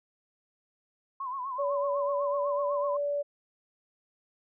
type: tone with vibrato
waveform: sine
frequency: 1046.5 Hz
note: C6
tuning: in tune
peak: -32 dBFS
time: 1.2-2.97 s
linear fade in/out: 5 ms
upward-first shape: sine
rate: 8 Hz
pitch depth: 100 cents each way
type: tone with pitch glide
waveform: sine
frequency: 569 to 576.6 Hz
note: C#5 to D5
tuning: +45 to -32 cents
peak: -27 dBFS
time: 1.58-3.23 s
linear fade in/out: 20 ms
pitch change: +23 cents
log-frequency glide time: 1.95-2.66 s
effects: none